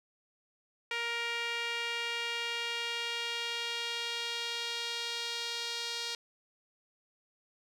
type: tone with band-pass filter sweep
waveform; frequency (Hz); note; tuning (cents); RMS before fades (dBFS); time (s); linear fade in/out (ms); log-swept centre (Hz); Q
sawtooth; 469; A#4; +11; -36; 0.91-6.15; 2; 2400 to 4200; 2
effects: none